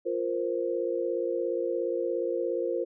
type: chord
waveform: sine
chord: F suspended fourth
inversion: none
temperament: equal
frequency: 349.2 / 466.2 / 523.3 Hz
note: F4 / Bb4 / C5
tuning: 0 / 0 / 0 cents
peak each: -31 dBFS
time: 0.05-2.85 s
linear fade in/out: 20 ms
effects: none